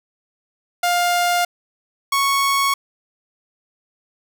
sawtooth tone pair in turn, 704 / 1106.9 Hz, F5 / C#6, +14 / -3 cents, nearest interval minor sixth, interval 783 cents, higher second, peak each -12 dBFS, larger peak neither, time 0.83-1.45 / 2.12-2.74 s, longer neither, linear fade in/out 5 ms, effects none

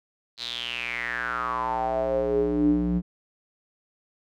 square tone with band-pass filter sweep, 59.7 Hz, A#1, 42 cents sharp, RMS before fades -26 dBFS, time 0.37-3.02 s, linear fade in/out 50 ms, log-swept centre 4200 to 200 Hz, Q 7.4, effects none

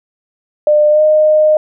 sine tone with pitch glide, 600 to 614.7 Hz, D5 to D#5, +37 to -21 cents, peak -6 dBFS, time 0.67-1.57 s, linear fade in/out 2 ms, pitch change +42 cents, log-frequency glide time 0.9-1.02 s, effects none

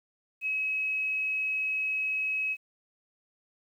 sine tone, 2559 Hz, D#7, 48 cents sharp, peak -27 dBFS, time 0.41-2.57 s, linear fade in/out 50 ms, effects 10-bit

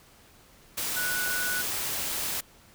sine tone in noise, 1476 Hz, F#6, 5 cents flat, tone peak -29 dBFS, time 0.96-1.62 s, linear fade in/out 10 ms, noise white, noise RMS -31 dBFS, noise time 0.77-2.41 s, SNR -1 dB, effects pink hiss -56 dBFS RMS until 2.74 s

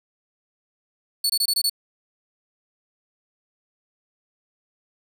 sawtooth tone bursts, 4435 Hz, C#8, in tune, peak -16 dBFS, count 6, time 1.24-1.697 s, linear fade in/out 5 ms, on 57 ms, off 23 ms, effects none

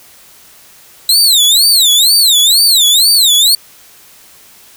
sawtooth tone with vibrato, 3951 Hz, B7, in tune, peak -3 dBFS, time 1.09-3.55 s, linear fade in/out 2 ms, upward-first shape sine, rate 2.1 Hz, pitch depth 270 cents each way, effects white hiss -41 dBFS RMS until 4.76 s

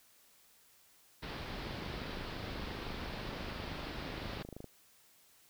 pink low-pass noise, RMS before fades -43 dBFS, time 1.22-4.43 s, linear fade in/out 10 ms, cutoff 4900 Hz, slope 48 dB/octave
click train, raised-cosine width 2 ms, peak -32 dBFS, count 78, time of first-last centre 1.67-4.643 s, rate 25.9 Hz
effects white hiss -65 dBFS RMS until 5.49 s

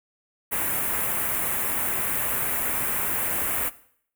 white band-stop noise, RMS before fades -26 dBFS, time 0.51-3.7 s, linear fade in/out 20 ms, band 2400 to 9600 Hz, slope 24 dB/octave, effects noise-tail reverb RT60 0.6 s tail -17 dB re dry

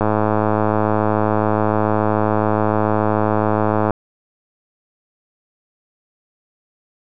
click train, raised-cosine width 1 ms, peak -3 dBFS, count 418, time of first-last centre 0.01-3.907 s, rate 107 Hz, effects none

